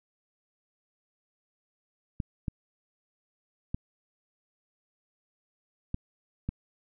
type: clicks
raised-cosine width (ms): 5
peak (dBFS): -18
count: 5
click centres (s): 2.202 / 2.482 / 3.745 / 5.944 / 6.49
effects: none